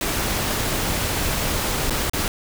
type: noise with dropouts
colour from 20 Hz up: pink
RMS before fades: -23 dBFS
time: 0.01-2.28 s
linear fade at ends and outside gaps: 1 ms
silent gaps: 1.898-1.906 / 2.097-2.134 s
effects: none